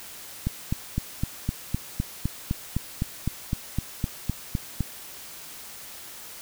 click train, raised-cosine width 5 ms, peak -12 dBFS, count 18, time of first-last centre 0.47-4.807 s, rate 3.92 Hz, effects white hiss -42 dBFS RMS until 6.41 s

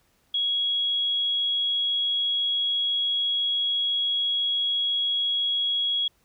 sine tone, 3322 Hz, G#7, in tune, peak -22 dBFS, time 0.34-6.08 s, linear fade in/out 5 ms, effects pink hiss -66 dBFS RMS until 6.24 s

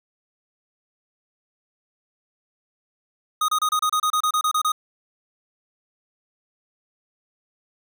square tone bursts, 1244.5 Hz, D#6, in tune, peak -19 dBFS, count 13, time 3.41-4.72 s, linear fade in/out 5 ms, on 74 ms, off 29 ms, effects none

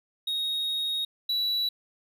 triangle tone pair in turn, 3752 / 3932 Hz, A#7 / B7, +11 / -8 cents, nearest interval minor second, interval 81 cents, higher second, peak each -25 / -23 dBFS, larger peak second, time 0.27-1.05 / 1.29-1.69 s, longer first, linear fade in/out 5 ms, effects none

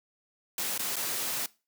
white noise with dropouts, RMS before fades -32 dBFS, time 0.58-1.46 s, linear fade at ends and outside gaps 2 ms, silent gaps 0.778-0.793 / 0.958-0.965 s, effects noise-tail reverb RT60 0.3 s tail -21 dB re dry + high-pass 150 Hz 12 dB/octave

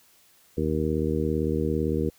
harmonic tone, 77.78 Hz, D#2, in tune, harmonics 1 / 2 / 3 / 4 / 5 / 6, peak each -30 / -30 / -30 / -30 / -30 / -30 dBFS, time 0.57-2.1 s, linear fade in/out 10 ms, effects white hiss -59 dBFS RMS until 2.18 s

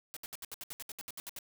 white noise bursts, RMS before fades -43 dBFS, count 14, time 0.14-1.388 s, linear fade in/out 0 ms, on 26 ms, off 68 ms, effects none

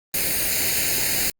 white noise with comb filter, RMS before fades -22 dBFS, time 0.14-1.3 s, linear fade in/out 2 ms, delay 0.44 ms, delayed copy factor +0.75, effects Opus 32 kbps

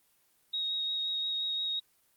sine tone with vibrato, 3767 Hz, A#7, 17 cents sharp, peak -30 dBFS, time 0.53-1.8 s, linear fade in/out 10 ms, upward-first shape sine, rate 5.7 Hz, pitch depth 11 cents each way, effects white hiss -69 dBFS RMS until 2.16 s + Opus 24 kbps

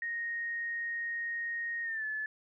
sine tone with pitch glide, 1864.7 to 1729.8 Hz, A#6 to A6, 0 to -30 cents, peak -33 dBFS, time 0.02-2.26 s, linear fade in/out 2 ms, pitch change -130 cents, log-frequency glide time 1.83-2.05 s, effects none

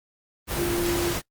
sine tone in noise, 345.9 Hz, F4, 17 cents flat, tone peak -24 dBFS, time 0.55-1.15 s, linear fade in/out 50 ms, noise pink, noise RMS -28 dBFS, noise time 0.47-1.22 s, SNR +1 dB, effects noise-tail reverb RT60 0.1 s tail -21 dB re dry + Opus 24 kbps

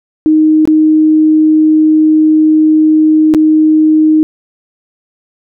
sine tone with dropouts, 311.1 Hz, D#4, in tune, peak -4 dBFS, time 0.26-4.23 s, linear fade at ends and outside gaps 0 ms, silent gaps 0.654-0.675 / 3.339-3.347 s, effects none

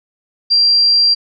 sine tone, 4738 Hz, D8, 14 cents sharp, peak -8 dBFS, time 0.5-1.15 s, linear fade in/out 20 ms, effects none

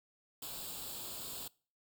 white noise with comb filter, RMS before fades -44 dBFS, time 0.42-1.48 s, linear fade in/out 5 ms, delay 0.25 ms, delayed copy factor +0.75, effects noise-tail reverb RT60 0.4 s tail -23 dB re dry

